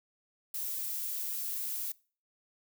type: noise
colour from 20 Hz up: violet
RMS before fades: -36 dBFS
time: 0.54-1.92 s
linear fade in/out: 5 ms
effects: noise-tail reverb RT60 0.4 s tail -23 dB re dry